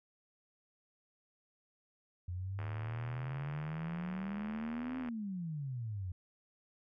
sine exponential two-way sweep, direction up then down, 87.6 to 261.6 to 87.6 Hz, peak -37 dBFS, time 2.28-6.12 s, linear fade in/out 5 ms, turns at 4.99 s
click train, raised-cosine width 0.5 ms, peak -31 dBFS, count 196, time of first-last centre 2.59-5.087 s, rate 78.1 Hz
effects none

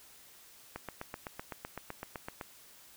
click train, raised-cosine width 0.5 ms, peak -24 dBFS, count 14, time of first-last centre 0.76-2.412 s, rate 7.87 Hz, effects white hiss -57 dBFS RMS until 2.96 s

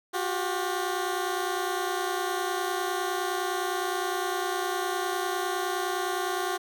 15% pulse tone pair together, 359.2 / 389 Hz, F4 / G4, +49 / -13 cents, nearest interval minor second, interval 138 cents, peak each -23 / -25 dBFS, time 0.13-6.58 s, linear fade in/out 20 ms, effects none

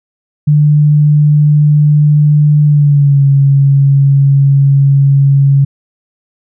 sine tone with pitch glide, 148.8 to 138.84 Hz, D3 to C#3, +23 to +3 cents, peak -4 dBFS, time 0.47-5.65 s, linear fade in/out 10 ms, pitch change -120 cents, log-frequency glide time 2.64-3.24 s, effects none

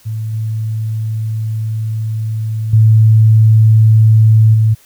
sine tone with level steps, 110 Hz, A2, in tune, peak -17 / -15 / -4 / -7 dBFS, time 0.05-4.75 s, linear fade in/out 20 ms, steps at 0.33 / 2.73 / 4.54 s, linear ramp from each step 5 ms, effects white hiss -47 dBFS RMS until 4.85 s

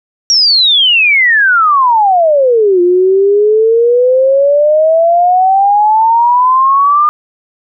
sine exponential two-way sweep, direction down then up, 5690 to 349.2 to 1215 Hz, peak -5 dBFS, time 0.3-7.09 s, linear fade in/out 0 ms, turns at 2.81 s, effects none

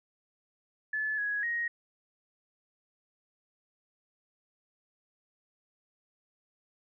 sine tone with pitch steps, 1728 / 1669 / 1878 Hz, A6 / G#6 / A#6, -32 / +8 / +12 cents, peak -29 dBFS, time 0.93-1.68 s, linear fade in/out 5 ms, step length 250 ms, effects none

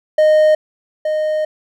triangle tone pair in turn, 617 / 617 Hz, D#5 / D#5, -15 / -15 cents, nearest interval unison, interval 0 cents, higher neither, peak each -6 / -13 dBFS, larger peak first, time 0.18-0.55 / 1.05-1.45 s, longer second, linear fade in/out 5 ms, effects none

